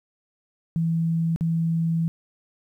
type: tone with dropouts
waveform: sine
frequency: 164.81 Hz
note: E3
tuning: in tune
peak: -20 dBFS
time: 0.76-2.08 s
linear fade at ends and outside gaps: 0 ms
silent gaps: 1.361-1.409 s
effects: 10-bit